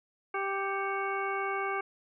harmonic tone with a mistuned harmonic, 392 Hz, G4, in tune, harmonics 1 / 2 / 3 / 4 / 6 / 7, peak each -35 / -36 / -35 / -38 / -38 / -49 dBFS, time 0.34-1.81 s, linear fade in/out 5 ms, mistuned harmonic 6, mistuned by -95 cents, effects none

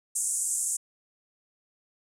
white band-pass noise, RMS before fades -29 dBFS, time 0.15-0.77 s, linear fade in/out 10 ms, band 7100 to 9500 Hz, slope 48 dB/octave, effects none

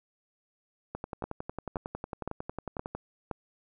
two click trains, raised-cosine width 1 ms, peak -19 / -21 dBFS, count 5 / 23, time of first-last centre 1.24-3.313 / 0.95-2.95 s, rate 1.93 / 11 Hz, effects none

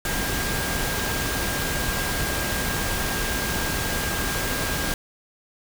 sine tone in noise, 1610 Hz, G6, 46 cents sharp, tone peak -32 dBFS, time 0.05-4.94 s, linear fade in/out 2 ms, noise pink, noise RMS -26 dBFS, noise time 0.05-4.94 s, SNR -9 dB, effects none

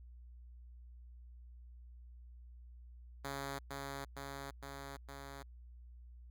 5% pulse tone with echo, 138.59 Hz, C#3, in tune, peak -29 dBFS, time 3.24-3.59 s, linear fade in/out 10 ms, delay 460 ms, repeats 4, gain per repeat -2 dB, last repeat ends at 5.43 s, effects added 60 Hz sine -52 dBFS peak until 6.3 s

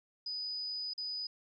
sine tone with dropouts, 4976 Hz, D#8, 1 cent flat, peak -36 dBFS, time 0.26-1.27 s, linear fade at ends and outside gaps 5 ms, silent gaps 0.936-0.978 s, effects none

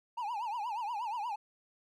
triangle tone with vibrato, 894 Hz, A5, 27 cents sharp, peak -32 dBFS, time 0.17-1.36 s, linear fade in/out 10 ms, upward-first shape triangle, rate 8.4 Hz, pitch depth 210 cents each way, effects none

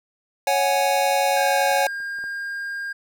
square chord, C# suspended fourth, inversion none, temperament equal, 554.4 / 740 / 830.6 Hz, C#5 / F#5 / G#5, 0 / 0 / 0 cents, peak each -23 dBFS, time 0.47-1.87 s, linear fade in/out 2 ms
triangle tone, 1610 Hz, G6, 46 cents sharp, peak -25 dBFS, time 1.36-2.93 s, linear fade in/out 10 ms
clicks, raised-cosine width 1 ms, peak -33 / -36 / -38 / -37 / -30 dBFS, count 5, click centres 1.716 / 1.789 / 2.003 / 2.187 / 2.24 s
effects none

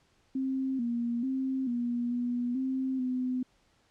sine tone with pitch steps, 264.9 / 236.5 / 264.1 / 240.1 / 243.1 / 262.6 / 253.7 Hz, C4 / A#3 / C4 / B3 / B3 / C4 / B3, +22 / +25 / +16 / -49 / -27 / +6 / +47 cents, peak -28 dBFS, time 0.35-3.43 s, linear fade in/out 5 ms, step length 440 ms, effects pink hiss -68 dBFS RMS until 3.9 s + low-pass 7000 Hz 12 dB/octave

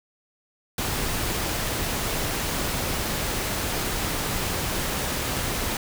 pink noise, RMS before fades -27 dBFS, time 0.78-5.77 s, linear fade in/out 2 ms, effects none

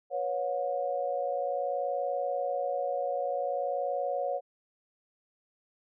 sine chord, B suspended second, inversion none, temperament equal with one note detuned, 493.9 / 554.4 / 722.3 Hz, B4 / C#5 / F#5, 0 / 0 / -42 cents, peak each -36 / -31 / -33 dBFS, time 0.1-4.41 s, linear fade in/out 50 ms, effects none

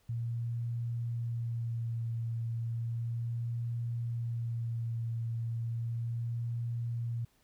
sine tone with vibrato, 116.54 Hz, A#2, in tune, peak -32 dBFS, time 0.09-7.25 s, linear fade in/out 5 ms, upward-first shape sine, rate 0.34 Hz, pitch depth 19 cents each way, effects pink hiss -70 dBFS RMS until 7.43 s

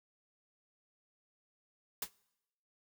white noise with exponential decay, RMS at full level -31 dBFS, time 2.02-2.1 s, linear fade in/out 5 ms, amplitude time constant 17 ms, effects noise-tail reverb RT60 0.9 s tail -24 dB re dry

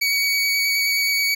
25% pulse tone with vibrato, 2254 Hz, C#7, 28 cents sharp, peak -14 dBFS, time 0.01-1.35 s, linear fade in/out 10 ms, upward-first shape square, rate 9.4 Hz, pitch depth 11 cents each way, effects none

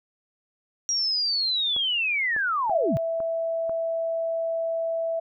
sine linear sweep, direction down, 5720 to 100.4 Hz, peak -22 dBFS, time 0.89-2.97 s, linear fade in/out 0 ms
clicks, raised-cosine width 1 ms, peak -25 dBFS, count 5, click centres 1.764 / 2.364 / 2.696 / 3.203 / 3.695 s
sine tone, 659.3 Hz, E5, in tune, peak -24 dBFS, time 2.7-5.2 s, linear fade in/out 10 ms
effects none

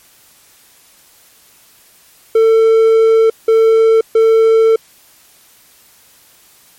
triangle tone bursts at uneven times, 447.7 Hz, A4, 30 cents sharp, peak -4 dBFS, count 3, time 2.35-3.3 / 3.48-4.01 / 4.15-4.76 s, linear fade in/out 5 ms, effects white hiss -47 dBFS RMS until 6.78 s + MP3 64 kbps

